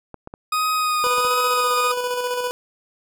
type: clicks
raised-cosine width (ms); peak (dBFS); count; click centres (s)
1; -21; 6; 0.143 / 0.274 / 0.339 / 1.067 / 1.183 / 1.25
type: tone with vibrato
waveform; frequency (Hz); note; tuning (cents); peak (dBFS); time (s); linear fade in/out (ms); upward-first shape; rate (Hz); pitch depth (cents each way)
40% pulse; 1244.5; D#6; 0; -18; 0.52-1.92; 5; sine; 1.4; 18
type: tone with tremolo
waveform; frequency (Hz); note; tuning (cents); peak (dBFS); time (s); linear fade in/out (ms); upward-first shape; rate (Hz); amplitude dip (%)
25% pulse; 493.9; B4; 0; -17; 1.04-2.51; 0; square; 15; 35
effects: none